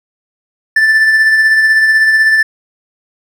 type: tone with tremolo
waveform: triangle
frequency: 1763 Hz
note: A6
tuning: 3 cents sharp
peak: -3 dBFS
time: 0.76-2.43 s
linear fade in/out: 5 ms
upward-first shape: sine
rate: 16 Hz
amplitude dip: 35%
effects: none